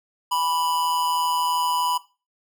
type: tone with amplitude modulation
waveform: square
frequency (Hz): 987.8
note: B5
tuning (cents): 0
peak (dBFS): -19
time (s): 0.31-1.98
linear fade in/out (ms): 10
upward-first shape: sine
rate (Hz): 163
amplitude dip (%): 55
effects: noise-tail reverb RT60 0.3 s tail -17 dB re dry